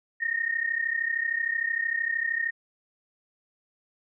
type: tone pair together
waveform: sine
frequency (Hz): 1831.6 / 1864.7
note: A#6 / A#6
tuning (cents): -31 / 0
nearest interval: unison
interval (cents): 31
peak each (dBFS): -28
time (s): 0.2-2.51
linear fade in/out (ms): 20
effects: none